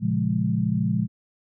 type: chord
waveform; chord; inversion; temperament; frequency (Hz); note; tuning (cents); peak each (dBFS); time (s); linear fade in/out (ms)
sine; Bb minor seventh; none; equal; 116.54 / 138.59 / 174.61 / 207.7; Bb2 / Db3 / F3 / Ab3; 0 / 0 / 0 / 0; -26 / -29 / -25 / -25; 0-1.08; 50
effects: none